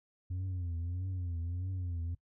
sine tone with vibrato, 88.7 Hz, F2, 27 cents sharp, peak -31 dBFS, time 0.3-2.15 s, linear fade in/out 10 ms, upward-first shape triangle, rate 1.6 Hz, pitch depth 120 cents each way, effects noise-tail reverb RT60 0.1 s tail -21 dB re dry + tanh soft clip ceiling -33 dBFS

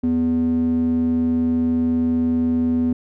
square tone with band-pass filter, 82.41 Hz, E2, in tune, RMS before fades -19 dBFS, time 0.03-2.93 s, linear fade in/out 5 ms, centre 260 Hz, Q 5.4, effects none

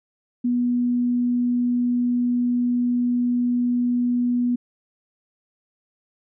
sine tone, 243.9 Hz, B3, 21 cents flat, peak -18 dBFS, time 0.44-4.56 s, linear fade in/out 10 ms, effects none

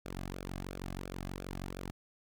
sawtooth tone with flanger, 46.25 Hz, F#1, in tune, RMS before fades -42 dBFS, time 0.05-1.91 s, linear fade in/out 10 ms, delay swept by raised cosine 0.99 to 2.19 ms, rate 2.9 Hz, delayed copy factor -0.75, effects none

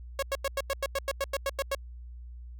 sawtooth tone bursts, 550 Hz, C#5, 14 cents flat, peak -23 dBFS, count 13, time 0.19-1.749 s, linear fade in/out 2 ms, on 35 ms, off 92 ms, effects added 60 Hz sine -41 dBFS peak until 2.59 s

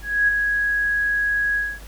sine tone with ADSR envelope, 1661.2 Hz, G#6, in tune, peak -13 dBFS, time 0.02-1.8 s, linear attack 260 ms, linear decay 15 ms, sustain -5 dB, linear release 240 ms, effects added 50 Hz sine -37 dBFS peak until 1.87 s + pink hiss -45 dBFS RMS until 1.87 s

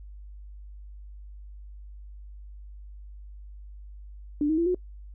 sine tone with pitch steps, 294.2 / 315.3 / 337.9 / 362.2 Hz, D4 / D#4 / E4 / F#4, +3 / +23 / +43 / -37 cents, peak -21 dBFS, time 4.41-4.746 s, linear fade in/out 2 ms, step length 84 ms, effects noise-tail reverb RT60 0.1 s tail -24 dB re dry + added 50 Hz sine -41 dBFS peak until 5.14 s

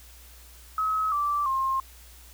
sine tone with pitch steps, 1280 / 1167 / 1064 Hz, D#6 / D6 / C6, +49 / -11 / +29 cents, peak -23 dBFS, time 0.78-1.8 s, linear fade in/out 2 ms, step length 340 ms, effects added 60 Hz sine -49 dBFS peak until 2.33 s + white hiss -52 dBFS RMS until 2.33 s

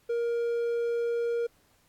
triangle tone, 470 Hz, A#4, 14 cents sharp, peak -24 dBFS, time 0.09-1.47 s, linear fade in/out 10 ms, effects pink hiss -66 dBFS RMS until 1.88 s + AAC 64 kbps

